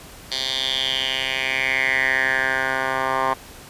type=tone with band-pass filter sweep; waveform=10% pulse; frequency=132.2 Hz; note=C3; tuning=18 cents sharp; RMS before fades=-22 dBFS; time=0.31-3.34 s; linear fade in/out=10 ms; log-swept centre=4100 to 1100 Hz; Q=5.3; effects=pink hiss -42 dBFS RMS until 3.69 s + resampled to 32000 Hz